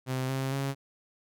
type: tone with pitch steps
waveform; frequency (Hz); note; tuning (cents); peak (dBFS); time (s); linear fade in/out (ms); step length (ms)
sawtooth; 130 / 133.58 / 137.25; C3 / C3 / C#3; -11 / +36 / -17; -25; 0.06-0.75; 50; 230
effects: none